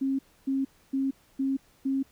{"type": "tone bursts", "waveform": "sine", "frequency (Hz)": 269.6, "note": "C#4", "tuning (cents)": -48, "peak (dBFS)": -24, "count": 5, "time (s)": [0.01, 2.03], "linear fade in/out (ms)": 10, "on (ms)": 180, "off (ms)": 280, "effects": ["pink hiss -62 dBFS RMS until 2.11 s"]}